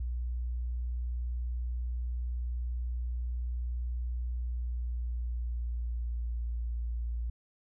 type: tone with pitch glide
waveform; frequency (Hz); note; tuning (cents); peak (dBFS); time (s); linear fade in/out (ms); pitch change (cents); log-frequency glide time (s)
sine; 60.4 to 58.38; B1 to A#1; -38 to +3; -31; 0-7.3; 5; -59; 4.38-6.43
effects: none